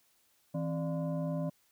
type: tone with frequency modulation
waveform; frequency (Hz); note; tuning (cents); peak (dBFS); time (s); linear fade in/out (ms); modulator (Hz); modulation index
sine; 162.5; E3; -24; -31; 0.54-1.5; 10; 429; 0.97
effects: white hiss -70 dBFS RMS until 1.71 s